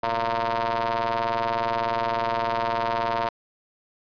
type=ring-modulated tone; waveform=sawtooth; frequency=116.54 Hz; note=A#2; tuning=in tune; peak=-16 dBFS; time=0.03-3.29 s; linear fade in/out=5 ms; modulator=806 Hz; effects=resampled to 11025 Hz